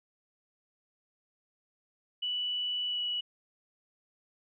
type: tone with pitch glide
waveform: sine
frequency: 2960 to 2938 Hz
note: F#7 to F#7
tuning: 0 to -13 cents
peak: -30 dBFS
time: 2.22-3.21 s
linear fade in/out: 10 ms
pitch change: -13 cents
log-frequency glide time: 2.87-3 s
effects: none